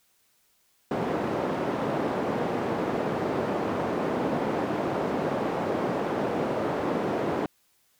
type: band-pass noise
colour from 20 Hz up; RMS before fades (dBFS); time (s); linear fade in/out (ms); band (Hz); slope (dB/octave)
white; -28; 0.91-7.46; 2; 180 to 580; 12
effects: white hiss -67 dBFS RMS until 7.99 s